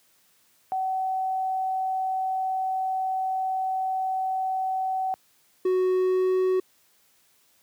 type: tone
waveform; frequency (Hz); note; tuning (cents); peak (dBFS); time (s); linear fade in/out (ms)
sine; 757; F#5; +39; -24; 0.72-5.14; 0
type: tone with pitch glide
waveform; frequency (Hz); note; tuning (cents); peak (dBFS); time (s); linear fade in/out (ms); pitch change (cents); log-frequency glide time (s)
triangle; 370 to 372.4; F#4 to F#4; 0 to +11; -18; 5.65-6.6; 5; +11; 5.93-6.4
effects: white hiss -63 dBFS RMS until 7.62 s + high-pass 80 Hz 12 dB/octave

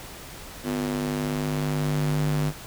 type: tone with high-pass filter sweep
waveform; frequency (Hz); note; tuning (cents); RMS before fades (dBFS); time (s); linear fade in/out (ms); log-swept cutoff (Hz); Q
square; 50.2; G1; +42; -26; 0.63-2.53; 50; 250 to 130; 2.4
effects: pink hiss -41 dBFS RMS until 2.66 s

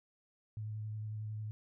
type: tone with vibrato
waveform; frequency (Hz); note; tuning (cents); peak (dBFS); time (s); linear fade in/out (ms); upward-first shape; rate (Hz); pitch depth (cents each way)
sine; 107.5; A2; -40; -38; 0.57-1.51; 0; square; 11; 13
effects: none

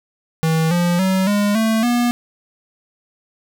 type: tone with pitch steps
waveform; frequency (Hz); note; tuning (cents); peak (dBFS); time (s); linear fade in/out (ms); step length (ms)
square; 160.9 / 174.45 / 189.15 / 205.1 / 222.3 / 241.1; E3 / F3 / F#3 / G#3 / A3 / B3; -42 / -2 / +38 / -21 / +18 / -41; -15; 0.43-2.11; 0; 280
effects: none

